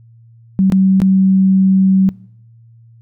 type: tone with dropouts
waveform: sine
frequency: 190.7 Hz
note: G3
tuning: 47 cents flat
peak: -8 dBFS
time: 0.59-2.09 s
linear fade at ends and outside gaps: 0 ms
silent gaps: 0.7-0.722 / 1.002-1.018 s
effects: noise-tail reverb RT60 0.8 s tail -23 dB re dry + added 115 Hz sine -41 dBFS peak until 3.01 s